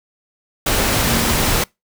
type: tone in noise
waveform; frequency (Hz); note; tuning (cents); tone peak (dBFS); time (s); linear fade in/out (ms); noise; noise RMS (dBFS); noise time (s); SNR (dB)
sine; 230; A#3; -23; -22; 1.07-1.34; 5; pink; -17; 0.66-1.64; -8
effects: noise-tail reverb RT60 0.2 s tail -25 dB re dry